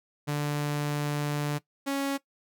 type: tone pair in turn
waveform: sawtooth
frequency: 146.83 / 276.7 Hz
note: D3 / C#4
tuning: 0 / -3 cents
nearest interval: major seventh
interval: 1097 cents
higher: second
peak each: -23 dBFS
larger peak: neither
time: 0.27-1.59 / 1.86-2.18 s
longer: first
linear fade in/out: 20 ms
effects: noise-tail reverb RT60 0.1 s tail -18 dB re dry